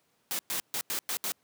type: noise bursts at uneven times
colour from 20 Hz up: white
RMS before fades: -32 dBFS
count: 6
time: 0.31-0.39 / 0.5-0.6 / 0.74-0.81 / 0.9-0.99 / 1.09-1.17 / 1.24-1.32 s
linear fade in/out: 0 ms
effects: pink hiss -71 dBFS RMS until 1.43 s + high-pass 150 Hz 12 dB/octave